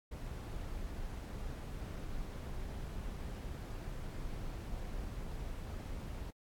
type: noise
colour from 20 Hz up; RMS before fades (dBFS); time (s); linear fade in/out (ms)
brown; -42; 0.11-6.31; 10
effects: AAC 64 kbps